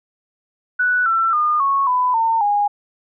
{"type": "tone with pitch steps", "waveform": "sine", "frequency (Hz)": [1480, 1341.6, 1216.1, 1102.4, 999.3, 905.8, 821.1], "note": ["F#6", "E6", "D#6", "C#6", "B5", "A#5", "G#5"], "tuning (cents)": [0, 30, -40, -10, 20, -50, -20], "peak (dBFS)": -14, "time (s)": [0.79, 2.68], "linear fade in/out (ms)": 10, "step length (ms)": 270, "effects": []}